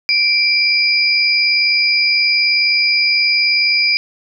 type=tone pair together; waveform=sine; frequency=2348 / 4911 Hz; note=D7 / D#8; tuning=-1 / -23 cents; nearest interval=octave + minor second; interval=1278 cents; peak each=-14 dBFS; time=0.09-3.97 s; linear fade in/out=0 ms; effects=none